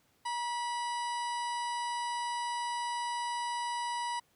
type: harmonic tone with a mistuned harmonic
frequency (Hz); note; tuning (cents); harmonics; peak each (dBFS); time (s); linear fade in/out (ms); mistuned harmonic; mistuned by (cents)
980; B5; -14; 1 / 2 / 3 / 4 / 5 / 6 / 8 / 9 / 10; -33 / -43 / -46 / -48 / -48 / -54 / -53 / -51 / -55; 0.25-4.2; 10; 1; -46
effects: pink hiss -70 dBFS RMS until 4.35 s + high-pass 80 Hz 12 dB/octave